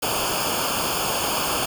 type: noise with comb filter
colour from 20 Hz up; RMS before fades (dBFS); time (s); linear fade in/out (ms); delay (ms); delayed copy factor
pink; -24; 0.02-1.66; 10; 0.51; -0.85
effects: none